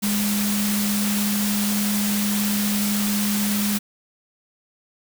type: tone in noise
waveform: sine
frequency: 205.8 Hz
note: G#3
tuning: 16 cents flat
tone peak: -21 dBFS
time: 0.02-3.79 s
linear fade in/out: 20 ms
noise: white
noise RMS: -26 dBFS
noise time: 0.02-3.79 s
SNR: +2 dB
effects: none